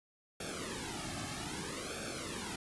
pink noise with flanger, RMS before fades -41 dBFS, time 0.4-2.56 s, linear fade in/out 5 ms, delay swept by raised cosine 1 to 2.1 ms, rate 0.62 Hz, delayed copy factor -1, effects resampled to 24000 Hz

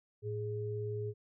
sine tone pair together, 110.3 / 416.4 Hz, A2 / G#4, +5 / +5 cents, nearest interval octave + major seventh, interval 2300 cents, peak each -37 / -38 dBFS, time 0.22-1.14 s, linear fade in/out 50 ms, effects none

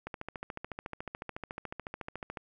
click train, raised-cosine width 0.5 ms, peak -23 dBFS, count 33, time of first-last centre 0.07-2.372 s, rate 13.9 Hz, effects none

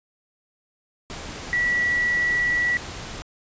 sine tone in noise, 1944 Hz, B6, 28 cents flat, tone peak -19 dBFS, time 1.53-2.77 s, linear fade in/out 0 ms, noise pink, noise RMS -35 dBFS, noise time 1.1-3.22 s, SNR +13 dB, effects resampled to 16000 Hz

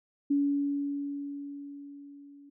sine tone with level ramp, 283.7 Hz, C#4, 40 cents sharp, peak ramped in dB -22 to -50 dBFS, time 0.3-2.5 s, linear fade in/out 10 ms, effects none

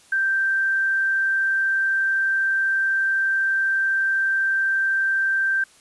sine tone, 1568 Hz, G6, in tune, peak -18 dBFS, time 0.12-5.64 s, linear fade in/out 5 ms, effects white hiss -53 dBFS RMS until 5.8 s + resampled to 24000 Hz

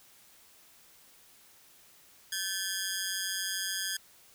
10% pulse ring-modulated tone, 1644 Hz, G#6, 18 cents flat, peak -20 dBFS, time 2.32-3.97 s, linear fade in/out 5 ms, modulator 93.5 Hz, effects white hiss -59 dBFS RMS until 4.34 s

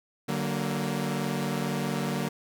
sawtooth chord, D augmented, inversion none, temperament equal with one note detuned, 146.83 / 188.45 / 233.1 Hz, D3 / F#3 / A#3, 0 / +32 / 0 cents, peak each -28 dBFS, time 0.28-2.29 s, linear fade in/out 10 ms, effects none

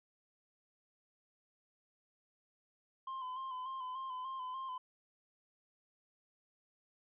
triangle tone with vibrato, 1036 Hz, C6, 17 cents flat, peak -38 dBFS, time 3.07-4.78 s, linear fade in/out 5 ms, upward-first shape square, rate 3.4 Hz, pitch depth 36 cents each way, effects resampled to 8000 Hz

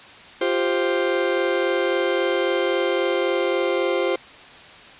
40% pulse chord, F suspended second, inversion none, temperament just, 349.2 / 392.9 / 523.8 Hz, F4 / G4 / C5, 0 / +4 / +2 cents, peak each -23 / -24 / -22 dBFS, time 0.41-4.16 s, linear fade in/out 5 ms, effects white hiss -43 dBFS RMS until 4.99 s + resampled to 8000 Hz

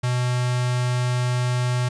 square tone with notch filter, 124.1 Hz, B2, 9 cents sharp, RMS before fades -22 dBFS, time 0.03-1.89 s, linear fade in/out 10 ms, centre 300 Hz, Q 0.81, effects resampled to 22050 Hz + 10-bit

